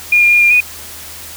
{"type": "tone with pitch steps", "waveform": "sine", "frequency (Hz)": [2426, 2406, 2423, 2398, 2470], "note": ["D#7", "D7", "D#7", "D7", "D#7"], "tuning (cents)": [-44, 41, -47, 36, -13], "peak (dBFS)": -6, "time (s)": [0.12, 0.605], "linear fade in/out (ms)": 5, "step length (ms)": 97, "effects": ["added 79 Hz sine -41 dBFS peak until 1.36 s", "white hiss -31 dBFS RMS until 1.36 s"]}